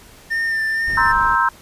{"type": "tone with vibrato", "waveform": "triangle", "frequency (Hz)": 1800, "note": "A6", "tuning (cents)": 39, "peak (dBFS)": -16, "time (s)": [0.3, 1.13], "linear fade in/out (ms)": 20, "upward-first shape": "sine", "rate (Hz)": 2.1, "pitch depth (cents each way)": 24}
{"type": "noise", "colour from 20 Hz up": "brown", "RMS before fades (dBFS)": -30, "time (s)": [0.87, 1.36], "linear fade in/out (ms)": 10}
{"type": "chord", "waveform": "sine", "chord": "C dominant seventh", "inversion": "third", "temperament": "just", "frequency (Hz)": [941.9, 1046.5, 1308.1, 1569.8], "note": ["Bb5", "C6", "E6", "G6"], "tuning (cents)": [18, 0, -14, 2], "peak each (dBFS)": -19, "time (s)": [0.97, 1.49], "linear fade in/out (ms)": 5}
{"effects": ["pink hiss -45 dBFS RMS until 1.61 s", "resampled to 32000 Hz"]}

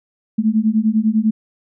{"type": "beating tone pair", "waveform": "sine", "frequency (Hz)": [213.2, 223.2], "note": ["G#3", "A3"], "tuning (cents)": [46, 25], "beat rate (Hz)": 10, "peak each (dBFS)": -16, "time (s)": [0.38, 1.31], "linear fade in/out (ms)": 10, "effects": []}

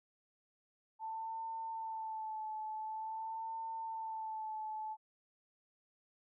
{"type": "tone with vibrato", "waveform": "sine", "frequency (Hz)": 883, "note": "A5", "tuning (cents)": 6, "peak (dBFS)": -39, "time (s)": [0.99, 4.97], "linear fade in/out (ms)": 50, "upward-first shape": "sine", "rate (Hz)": 0.47, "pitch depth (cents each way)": 34, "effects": []}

